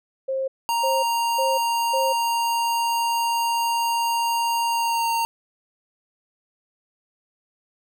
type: tone bursts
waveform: sine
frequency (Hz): 532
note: C5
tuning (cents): +29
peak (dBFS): -22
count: 4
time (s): 0.28-2.13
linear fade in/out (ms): 10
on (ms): 200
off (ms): 350
type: tone with pitch glide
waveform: square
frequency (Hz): 932.3 to 921.6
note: A#5 to A#5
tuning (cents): 0 to -20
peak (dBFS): -21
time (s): 0.69-5.25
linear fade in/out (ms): 0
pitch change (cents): -20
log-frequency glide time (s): 4.68-5.11
effects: none